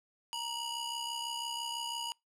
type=ring-modulated tone; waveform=sawtooth; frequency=1934 Hz; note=B6; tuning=37 cents flat; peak=-29 dBFS; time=0.33-2.12 s; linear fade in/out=0 ms; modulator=1000 Hz; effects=noise-tail reverb RT60 0.2 s tail -26 dB re dry + low-pass 11000 Hz 12 dB/octave